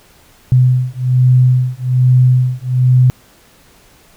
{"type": "beating tone pair", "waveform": "sine", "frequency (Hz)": [126.2, 127.4], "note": ["B2", "C3"], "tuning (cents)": [38, -46], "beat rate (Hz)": 1.2, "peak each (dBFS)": -11, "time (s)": [0.52, 3.1], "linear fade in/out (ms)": 0, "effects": ["pink hiss -47 dBFS RMS until 4.16 s"]}